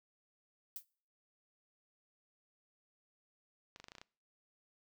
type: noise with exponential decay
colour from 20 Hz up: violet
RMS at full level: -39 dBFS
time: 0.76-0.85 s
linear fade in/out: 1 ms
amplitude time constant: 19 ms
type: clicks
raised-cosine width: 0.2 ms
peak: -33 dBFS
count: 8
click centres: 3.761 / 3.8 / 3.842 / 3.884 / 3.919 / 3.952 / 3.983 / 4.015 s
effects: noise-tail reverb RT60 0.5 s tail -25 dB re dry